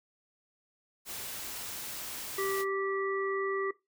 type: noise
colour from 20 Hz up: white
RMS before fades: -40 dBFS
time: 1.05-2.65 s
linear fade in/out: 50 ms
type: harmonic tone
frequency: 390.1 Hz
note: G4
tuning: 8 cents flat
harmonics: 1 / 3 / 5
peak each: -31 / -36 / -38 dBFS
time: 2.38-3.71 s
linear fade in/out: 5 ms
effects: noise-tail reverb RT60 0.2 s tail -18 dB re dry